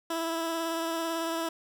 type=tone with vibrato; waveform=15% pulse; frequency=329.6 Hz; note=E4; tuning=in tune; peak=-23 dBFS; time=0.1-1.49 s; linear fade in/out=5 ms; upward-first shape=sine; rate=18 Hz; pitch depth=19 cents each way; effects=none